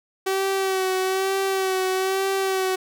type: tone with vibrato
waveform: sawtooth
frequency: 381.2 Hz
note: G4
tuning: 48 cents flat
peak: -17 dBFS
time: 0.26-2.76 s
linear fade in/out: 10 ms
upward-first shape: sine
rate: 1.1 Hz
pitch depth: 31 cents each way
effects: none